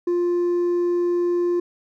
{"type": "tone with hard clipping", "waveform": "triangle", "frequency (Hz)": 350.3, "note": "F4", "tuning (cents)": 5, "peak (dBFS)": -17, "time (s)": [0.07, 1.6], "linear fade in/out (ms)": 5, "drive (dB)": 1, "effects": []}